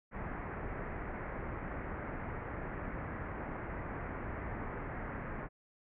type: low-pass noise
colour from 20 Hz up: pink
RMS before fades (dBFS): -41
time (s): 0.11-5.49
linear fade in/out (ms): 50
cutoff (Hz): 2100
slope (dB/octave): 48
effects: none